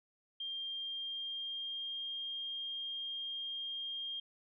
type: tone with pitch glide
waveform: sine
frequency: 3194 to 3216 Hz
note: G7 to G7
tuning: +32 to +44 cents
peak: -38 dBFS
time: 0.4-4.2 s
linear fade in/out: 5 ms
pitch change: +12 cents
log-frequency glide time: 0.61-2.03 s
effects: none